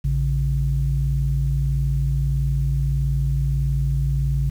sine tone pair together, 57 / 138.59 Hz, A#1 / C#3, -38 / 0 cents, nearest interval octave + minor third, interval 1538 cents, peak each -20 dBFS, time 0.04-4.5 s, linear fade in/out 10 ms, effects tanh soft clip ceiling -10 dBFS + 8-bit

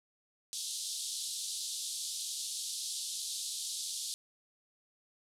pink band-pass noise, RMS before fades -39 dBFS, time 0.53-4.14 s, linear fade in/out 0 ms, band 3500 to 11000 Hz, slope 48 dB/octave, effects none

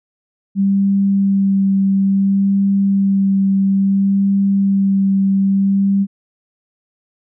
sine tone with vibrato, 196 Hz, G3, in tune, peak -11 dBFS, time 0.55-6.07 s, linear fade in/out 50 ms, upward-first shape sine, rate 0.59 Hz, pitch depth 12 cents each way, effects none

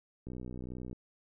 click train, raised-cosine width 3 ms, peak -30 dBFS, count 42, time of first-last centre 0.27-0.929 s, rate 62.2 Hz, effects none

